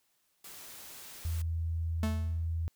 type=noise; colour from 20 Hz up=white; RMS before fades=-48 dBFS; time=0.44-1.42 s; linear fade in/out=5 ms
type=tone; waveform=sine; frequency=82.41 Hz; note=E2; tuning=in tune; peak=-30 dBFS; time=1.25-2.68 s; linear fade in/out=0 ms
type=tone with exponential decay; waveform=45% pulse; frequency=218.7 Hz; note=A3; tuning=10 cents flat; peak=-29 dBFS; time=2.03-2.47 s; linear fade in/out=2 ms; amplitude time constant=94 ms
effects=white hiss -74 dBFS RMS until 2.75 s